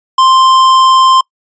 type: tone with tanh clipping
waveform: sine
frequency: 1046.5 Hz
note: C6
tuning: in tune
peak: -6 dBFS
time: 0.18-1.21 s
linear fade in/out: 5 ms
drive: 14 dB
effects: noise-tail reverb RT60 0.1 s tail -26 dB re dry + resampled to 16000 Hz